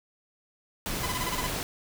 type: noise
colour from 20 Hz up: pink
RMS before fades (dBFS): -32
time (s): 0.86-1.63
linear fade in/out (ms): 0
type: tone bursts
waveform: sawtooth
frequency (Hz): 1007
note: B5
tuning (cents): +33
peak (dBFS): -26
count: 8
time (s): 1.03-1.469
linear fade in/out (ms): 5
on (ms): 33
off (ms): 25
effects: none